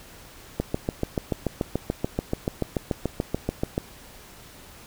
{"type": "click train", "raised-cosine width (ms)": 2, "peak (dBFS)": -10, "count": 23, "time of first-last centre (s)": [0.6, 3.779], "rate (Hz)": 6.92, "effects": ["pink hiss -47 dBFS RMS until 4.86 s"]}